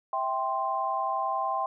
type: chord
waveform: sine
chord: C major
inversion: first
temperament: just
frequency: 654.1 / 784.9 / 1046.5 Hz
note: E5 / G5 / C6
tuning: -14 / +2 / 0 cents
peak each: -34 / -30 / -29 dBFS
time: 0.13-1.66 s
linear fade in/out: 2 ms
effects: none